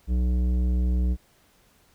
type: tone with tanh clipping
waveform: sine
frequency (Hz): 61.5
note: B1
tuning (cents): -7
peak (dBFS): -22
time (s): 0.07-1.17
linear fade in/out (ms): 50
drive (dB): 12
effects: pink hiss -61 dBFS RMS until 1.94 s